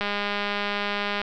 click train, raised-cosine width 0.3 ms, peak -11 dBFS, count 247, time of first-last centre 0.01-1.216 s, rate 204 Hz, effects low-pass 5000 Hz 12 dB/octave

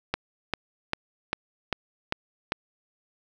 click train, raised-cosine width 0.3 ms, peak -9 dBFS, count 7, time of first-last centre 0.14-2.521 s, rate 2.52 Hz, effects none

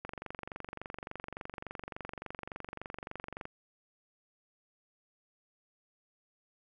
click train, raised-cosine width 0.5 ms, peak -25 dBFS, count 81, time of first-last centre 0.05-3.454 s, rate 23.5 Hz, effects none

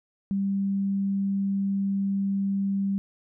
sine tone, 196.8 Hz, G3, 7 cents sharp, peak -23 dBFS, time 0.31-2.98 s, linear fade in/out 0 ms, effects none

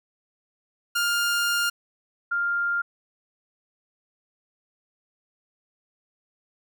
sawtooth / sine tone pair in turn, 1406 / 1399.3 Hz, F6 / F6, +11 / +3 cents, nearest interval unison, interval 8 cents, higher first, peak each -18 / -22 dBFS, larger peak first, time 0.95-1.7 / 2.31-2.82 s, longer first, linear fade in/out 10 ms, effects none

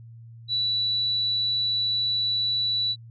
sine tone, 3947 Hz, B7, 2 cents flat, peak -22 dBFS, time 0.48-2.96 s, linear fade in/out 50 ms, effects added 115 Hz sine -42 dBFS peak until 3.1 s

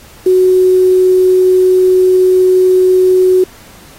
sine tone with quantisation, 370.1 Hz, F#4, in tune, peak -5 dBFS, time 0.26-3.44 s, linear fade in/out 5 ms, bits 5, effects pink hiss -39 dBFS RMS until 3.98 s + AAC 48 kbps

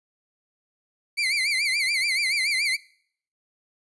30% pulse tone with vibrato, 2204 Hz, C#7, 11 cents flat, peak -19 dBFS, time 1.17-2.77 s, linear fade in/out 20 ms, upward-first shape sine, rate 7 Hz, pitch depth 140 cents each way, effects noise-tail reverb RT60 0.6 s tail -22 dB re dry + resampled to 24000 Hz

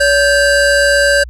square tone pair together, 567.7 / 1568 Hz, C#5 / G6, +41 / 0 cents, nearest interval octave + tritone, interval 1759 cents, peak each -12 dBFS, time 0-1.24 s, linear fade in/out 10 ms, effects added 60 Hz sine -27 dBFS peak until 1.29 s + resampled to 24000 Hz

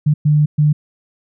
sine tone bursts at uneven times, 149.9 Hz, D3, 36 cents sharp, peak -9 dBFS, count 3, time 0.06-0.14 / 0.25-0.46 / 0.58-0.73 s, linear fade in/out 10 ms, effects none

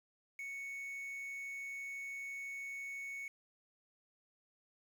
triangle tone with quantisation, 2217 Hz, C#7, in tune, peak -40 dBFS, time 0.39-3.28 s, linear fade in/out 2 ms, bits 10, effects none

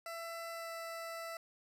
20% pulse tone with pitch glide, 668 to 663.4 Hz, E5 to E5, +23 to +11 cents, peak -37 dBFS, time 0.06-1.37 s, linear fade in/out 2 ms, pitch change -12 cents, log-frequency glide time 0.53-0.7 s, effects none

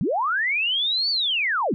sine linear two-way sweep, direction up then down, 130.81 to 4600 to 150.6 Hz, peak -20 dBFS, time 0.01-1.74 s, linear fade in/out 0 ms, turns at 1.1 s, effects none

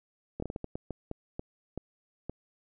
slowing click train, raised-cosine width 2 ms, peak -22 dBFS, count 12, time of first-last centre 0.4-2.296 s, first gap 24 ms, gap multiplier 1.36, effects none

